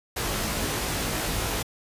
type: noise with comb filter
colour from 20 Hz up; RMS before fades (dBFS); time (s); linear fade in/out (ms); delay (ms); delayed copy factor
pink; -28; 0.16-1.63; 10; 19; +1
effects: resampled to 32000 Hz